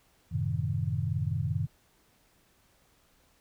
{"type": "chord", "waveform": "sine", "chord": "F# diminished seventh", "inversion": "none", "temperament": "equal", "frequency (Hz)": [92.5, 110, 130.81, 155.56], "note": ["F#2", "A2", "C3", "Eb3"], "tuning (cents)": [0, 0, 0, 0], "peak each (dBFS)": -33, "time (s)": [0.31, 1.67], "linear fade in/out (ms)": 20, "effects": ["pink hiss -66 dBFS RMS until 3.4 s"]}